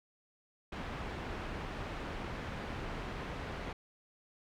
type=low-pass noise; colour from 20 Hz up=pink; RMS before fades=-41 dBFS; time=0.72-3.73 s; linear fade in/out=5 ms; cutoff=2400 Hz; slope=12 dB/octave; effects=none